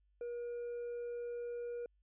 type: tone with hard clipping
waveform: sine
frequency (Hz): 478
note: A#4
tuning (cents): +43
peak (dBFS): -40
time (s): 0.21-1.86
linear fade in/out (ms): 2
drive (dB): 2
effects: added 50 Hz sine -70 dBFS peak until 2.02 s + resampled to 8000 Hz